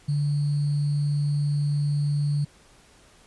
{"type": "tone with sample-and-hold", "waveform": "sine", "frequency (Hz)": 145.6, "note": "D3", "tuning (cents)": -15, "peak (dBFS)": -21, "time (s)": [0.08, 2.45], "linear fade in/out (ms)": 10, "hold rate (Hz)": 4410, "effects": ["pink hiss -55 dBFS RMS until 3.26 s", "resampled to 24000 Hz"]}